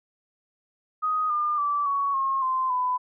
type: tone with pitch steps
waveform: sine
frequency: 1250 / 1204.6 / 1160.9 / 1118.8 / 1078.2 / 1039 / 1001.3 Hz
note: D#6 / D6 / D6 / C#6 / C#6 / C6 / B5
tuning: +8 / +44 / -20 / +16 / -48 / -12 / +24 cents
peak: -22 dBFS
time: 1.02-2.98 s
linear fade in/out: 20 ms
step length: 280 ms
effects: none